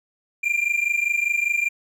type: tone pair together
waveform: triangle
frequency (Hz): 2375 / 2400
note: D7 / D7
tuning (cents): +19 / +37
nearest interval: unison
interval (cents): 18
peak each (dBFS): -21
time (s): 0.43-1.69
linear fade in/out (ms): 10
effects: none